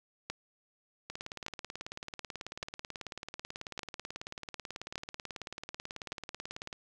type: two click trains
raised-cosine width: 0.2 ms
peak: -19 / -23 dBFS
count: 6 / 104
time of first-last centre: 0.3-6.121 / 1.1-6.728 s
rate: 0.859 / 18.3 Hz
effects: none